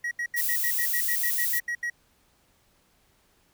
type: tone bursts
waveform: triangle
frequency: 1907 Hz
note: A#6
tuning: 39 cents sharp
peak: -25 dBFS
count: 13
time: 0.04-1.9 s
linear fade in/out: 5 ms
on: 72 ms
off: 77 ms
type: noise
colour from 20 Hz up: violet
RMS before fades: -27 dBFS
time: 0.36-1.6 s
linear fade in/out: 20 ms
effects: pink hiss -65 dBFS RMS until 3.53 s